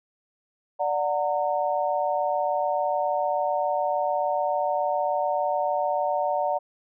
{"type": "chord", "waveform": "sine", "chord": "D augmented", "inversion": "none", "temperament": "just", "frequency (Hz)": [587.3, 734.2, 917.7], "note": ["D5", "F#5", "A#5"], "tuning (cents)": [0, -14, -27], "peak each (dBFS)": [-26, -26, -28], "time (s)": [0.79, 6.59], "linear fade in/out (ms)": 20, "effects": []}